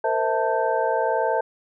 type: tone cluster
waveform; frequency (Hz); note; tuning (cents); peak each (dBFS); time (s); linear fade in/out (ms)
sine; 458 / 519 / 651 / 888 / 1556; A#4 / C5 / E5 / A5 / G6; -31 / -14 / -22 / +16 / -13; -26 / -26 / -25 / -24 / -32; 0.04-1.41; 5
effects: none